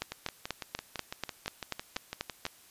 two click trains, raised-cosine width 0.2 ms, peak -15 / -19 dBFS, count 11 / 15, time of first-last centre 0.02-2.453 / 0.12-2.465 s, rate 4.11 / 5.97 Hz, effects white hiss -58 dBFS RMS until 2.7 s + resampled to 32000 Hz

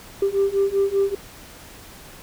sine beating tone pair, 392 / 397.1 Hz, G4 / G4, 0 / +22 cents, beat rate 5.1 Hz, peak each -20 / -19 dBFS, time 0.22-1.15 s, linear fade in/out 5 ms, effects tanh soft clip ceiling -12 dBFS + pink hiss -43 dBFS RMS until 2.22 s

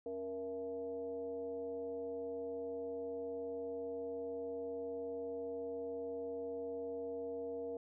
sine tone with frequency modulation, 470.3 Hz, A#4, 15 cents sharp, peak -39 dBFS, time 0.06-7.77 s, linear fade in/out 2 ms, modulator 195 Hz, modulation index 0.69, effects none

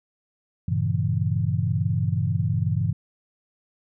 sine chord, G diminished seventh, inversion none, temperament equal, 98 / 116.54 / 138.59 / 164.81 Hz, G2 / Bb2 / Db3 / Fb3, 0 / 0 / 0 / 0 cents, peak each -25 / -26 / -27 / -27 dBFS, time 0.68-2.93 s, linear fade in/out 5 ms, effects none

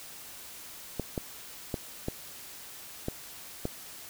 clicks, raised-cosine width 2 ms, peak -17 dBFS, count 6, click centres 0.997 / 1.178 / 1.742 / 2.084 / 3.084 / 3.654 s, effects white hiss -46 dBFS RMS until 4.09 s

